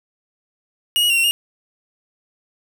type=tone with pitch steps; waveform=45% pulse; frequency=2875 / 2902 / 2762 / 2725 / 2838 Hz; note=F7 / F#7 / F7 / F7 / F7; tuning=+50 / -34 / -20 / -43 / +27 cents; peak=-14 dBFS; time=0.96-1.31 s; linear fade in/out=0 ms; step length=70 ms; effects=none